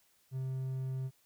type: tone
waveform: triangle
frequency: 131.3 Hz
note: C3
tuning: 6 cents sharp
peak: -32 dBFS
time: 0.31-1.11 s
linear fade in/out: 50 ms
effects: white hiss -70 dBFS RMS until 1.25 s